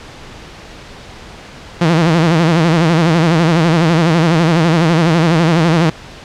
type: tone with vibrato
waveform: sawtooth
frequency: 164.81 Hz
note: E3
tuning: in tune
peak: -5 dBFS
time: 1.81-5.9 s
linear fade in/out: 5 ms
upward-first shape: sine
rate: 12 Hz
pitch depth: 110 cents each way
effects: pink hiss -34 dBFS RMS until 6.24 s + low-pass 5000 Hz 12 dB/octave

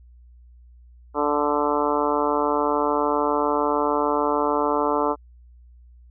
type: harmonic tone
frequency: 146.83 Hz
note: D3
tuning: in tune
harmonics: 2 / 3 / 4 / 5 / 6 / 7 / 8 / 9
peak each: -27 / -25 / -27 / -31 / -26 / -27 / -29 / -31 dBFS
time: 1.14-5.16 s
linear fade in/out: 50 ms
effects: added 60 Hz sine -46 dBFS peak until 6.1 s

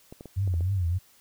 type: clicks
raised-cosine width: 2 ms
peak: -28 dBFS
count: 6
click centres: 0.125 / 0.209 / 0.257 / 0.476 / 0.54 / 0.608 s
type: tone with vibrato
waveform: sine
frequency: 91.1 Hz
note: F#2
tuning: 26 cents flat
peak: -23 dBFS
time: 0.36-0.99 s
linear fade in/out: 20 ms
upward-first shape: triangle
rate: 3.4 Hz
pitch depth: 180 cents each way
effects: white hiss -59 dBFS RMS until 1.2 s

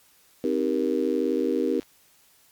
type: chord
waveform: sine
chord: C minor seventh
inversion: none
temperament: just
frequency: 261.6 / 314 / 392.4 / 470.9 Hz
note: C4 / Eb4 / G4 / Bb4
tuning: 0 / +16 / +2 / +18 cents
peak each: -27 dBFS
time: 0.44-1.8 s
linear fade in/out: 2 ms
type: click train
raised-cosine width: 0.2 ms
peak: -30 dBFS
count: 134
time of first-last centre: 0.44-1.83 s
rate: 95.7 Hz
effects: white hiss -59 dBFS RMS until 2.51 s + MP3 96 kbps

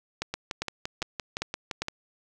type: two click trains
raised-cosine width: 0.2 ms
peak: -14 / -12 dBFS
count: 10 / 5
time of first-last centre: 0.34-1.884 / 0.22-1.82 s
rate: 5.83 / 2.5 Hz
effects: none

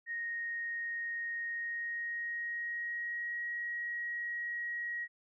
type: tone with pitch glide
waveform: sine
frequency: 1864.7 to 1898.4 Hz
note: A#6 to A#6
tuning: 0 to +31 cents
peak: -35 dBFS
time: 0.06-5.08 s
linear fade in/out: 50 ms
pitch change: +31 cents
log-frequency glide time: 1.47-3.42 s
effects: none

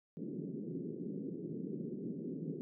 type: band-pass noise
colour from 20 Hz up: pink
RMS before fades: -42 dBFS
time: 0.17-2.61 s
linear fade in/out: 0 ms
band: 150 to 420 Hz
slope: 48 dB/octave
effects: none

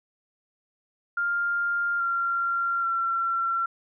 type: tone with pitch steps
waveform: sine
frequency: 1400 / 1379.1 / 1358.6 Hz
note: F6 / F6 / F6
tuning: +4 / -22 / -48 cents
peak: -23 dBFS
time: 1.17-3.66 s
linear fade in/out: 5 ms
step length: 830 ms
effects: none

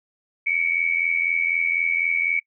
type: tone pair together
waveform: sine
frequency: 2217 / 2301 Hz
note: C#7 / D7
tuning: 0 / -36 cents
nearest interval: minor second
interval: 64 cents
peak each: -22 dBFS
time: 0.46-2.4 s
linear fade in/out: 10 ms
effects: noise-tail reverb RT60 0.1 s tail -26 dB re dry

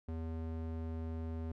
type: tone with band-pass filter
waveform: square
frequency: 80.9 Hz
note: E2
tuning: 32 cents flat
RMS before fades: -40 dBFS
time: 0.08-1.52 s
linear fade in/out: 5 ms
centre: 200 Hz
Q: 0.53
effects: none

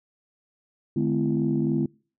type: tone cluster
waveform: sine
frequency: 148.7 / 212.1 / 255.7 / 336 Hz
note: D3 / G#3 / C4 / E4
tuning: +22 / +37 / -40 / +33 cents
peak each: -26 dBFS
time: 0.96-1.86 s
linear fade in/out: 5 ms
effects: noise-tail reverb RT60 0.4 s tail -25 dB re dry + tanh soft clip ceiling -13 dBFS

